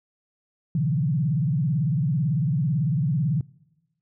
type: tone with vibrato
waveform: sine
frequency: 146.83 Hz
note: D3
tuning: in tune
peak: -20 dBFS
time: 0.75-3.41 s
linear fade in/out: 2 ms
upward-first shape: sine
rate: 18 Hz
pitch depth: 290 cents each way
effects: noise-tail reverb RT60 1.0 s tail -24 dB re dry